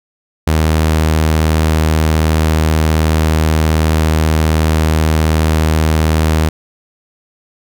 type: tone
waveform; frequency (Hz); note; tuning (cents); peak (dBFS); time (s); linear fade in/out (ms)
sawtooth; 78.7; D#2; +20; -6; 0.47-6.49; 5
effects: none